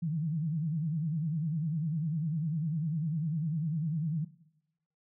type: tone with vibrato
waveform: sine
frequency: 157.6 Hz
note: D#3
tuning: 23 cents sharp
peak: -29 dBFS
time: 0.02-4.25 s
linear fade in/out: 10 ms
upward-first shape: sine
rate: 10 Hz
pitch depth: 150 cents each way
effects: noise-tail reverb RT60 0.8 s tail -18 dB re dry